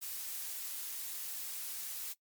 blue noise, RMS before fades -41 dBFS, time 0.01-2.14 s, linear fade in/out 20 ms, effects noise-tail reverb RT60 0.1 s tail -19 dB re dry + MP3 96 kbps

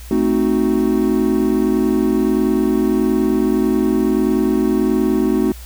triangle chord, A diminished seventh, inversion none, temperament equal, 220 / 261.6 / 311.1 / 370 Hz, A3 / C4 / Eb4 / Gb4, 0 / 0 / 0 / 0 cents, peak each -17 dBFS, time 0.11-5.52 s, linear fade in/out 2 ms, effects added 60 Hz sine -32 dBFS peak until 5.65 s + white hiss -41 dBFS RMS until 5.65 s

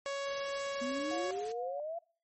sawtooth tone, 557 Hz, C#5, 8 cents sharp, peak -31 dBFS, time 0.06-1.31 s, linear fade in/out 0 ms
white noise, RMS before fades -49 dBFS, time 0.26-1.52 s, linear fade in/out 2 ms
sine exponential sweep, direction up, 240 to 694 Hz, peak -36 dBFS, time 0.81-1.99 s, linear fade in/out 10 ms
sine tone with tremolo, 715 Hz, F5, 41 cents sharp, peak -38 dBFS, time 1.11-1.8 s, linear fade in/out 2 ms, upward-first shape triangle, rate 4.4 Hz, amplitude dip 45%
effects noise-tail reverb RT60 0.4 s tail -23 dB re dry + MP3 32 kbps

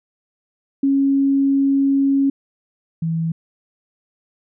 sine tone pair in turn, 275.1 / 163.58 Hz, C#4 / E3, -13 / -13 cents, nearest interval major sixth, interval 900 cents, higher first, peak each -13 / -18 dBFS, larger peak first, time 0.83-2.3 / 3.02-3.32 s, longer first, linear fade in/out 5 ms, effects none

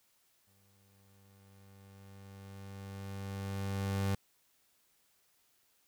30% pulse tone with exponential growth, 98 Hz, G2, in tune, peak -27 dBFS, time 0.47-4.15 s, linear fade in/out 5 ms, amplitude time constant 800 ms, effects white hiss -72 dBFS RMS until 5.87 s

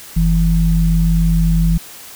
sine tone pair together, 46.36 / 165.2 Hz, F#1 / E3, +4 / +4 cents, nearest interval octave + minor seventh, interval 2200 cents, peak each -13 / -13 dBFS, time 0.16-1.78 s, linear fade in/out 10 ms, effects white hiss -36 dBFS RMS until 2.15 s

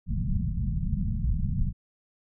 pink low-pass noise, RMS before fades -27 dBFS, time 0.06-1.73 s, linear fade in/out 50 ms, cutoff 220 Hz, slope 96 dB/octave, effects none

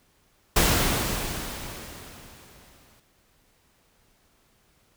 pink noise with exponential decay, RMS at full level -19 dBFS, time 0.56-3 s, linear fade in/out 5 ms, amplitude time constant 530 ms, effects pink hiss -64 dBFS RMS until 4.96 s

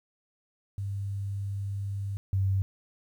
sine tone pair in turn, 99.4 / 96.63 Hz, G2 / G2, +25 / -24 cents, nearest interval unison, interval 49 cents, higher first, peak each -30 / -23 dBFS, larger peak second, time 0.78-2.17 / 2.33-2.62 s, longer first, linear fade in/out 0 ms, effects 10-bit

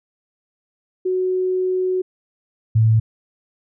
sine tone pair in turn, 370 / 111.12 Hz, F#4 / A2, 0 / +18 cents, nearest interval octave + major sixth, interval 2082 cents, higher first, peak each -17 / -11 dBFS, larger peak second, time 1.05-2.02 / 2.75-3 s, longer first, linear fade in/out 10 ms, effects none

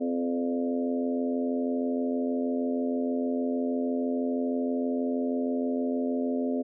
harmonic tone with a mistuned harmonic, 86.3 Hz, F2, 20 cents flat, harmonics 3 / 4 / 5 / 6 / 7 / 8, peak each -27 / -40 / -33 / -40 / -35 / -43 dBFS, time 0-6.63 s, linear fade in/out 20 ms, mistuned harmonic 7, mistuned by -19 cents, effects none

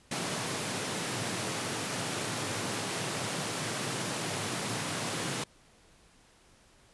pink high-pass noise, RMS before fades -34 dBFS, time 0.11-5.44 s, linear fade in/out 5 ms, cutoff 100 Hz, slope 96 dB/octave, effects pink hiss -61 dBFS RMS until 6.93 s + resampled to 24000 Hz

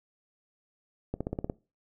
accelerating click train, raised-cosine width 2 ms, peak -18 dBFS, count 7, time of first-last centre 1.14-1.498 s, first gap 66 ms, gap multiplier 0.96, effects noise-tail reverb RT60 0.3 s tail -21 dB re dry

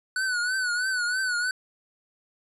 square tone with vibrato, 1486 Hz, F#6, 7 cents sharp, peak -25 dBFS, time 0.16-1.51 s, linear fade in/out 2 ms, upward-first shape triangle, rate 3.1 Hz, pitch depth 85 cents each way, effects resampled to 24000 Hz

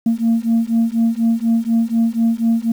sine beating tone pair, 226.9 / 231 Hz, A#3 / A#3, -47 / -16 cents, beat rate 4.1 Hz, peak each -15 dBFS, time 0.06-2.72 s, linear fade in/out 5 ms, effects tanh soft clip ceiling -9 dBFS + 7-bit

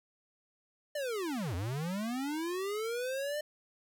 square linear two-way sweep, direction down then up, 606 to 82.41 to 606 Hz, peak -34 dBFS, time 0.95-3.41 s, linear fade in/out 5 ms, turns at 1.55 s, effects none

